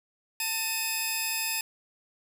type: tone pair together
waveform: 10% pulse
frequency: 896.8 / 2534 Hz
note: A5 / D#7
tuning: +33 / +31 cents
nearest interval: octave + tritone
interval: 1798 cents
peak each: -27 / -20 dBFS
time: 0.4-1.61 s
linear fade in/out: 2 ms
effects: none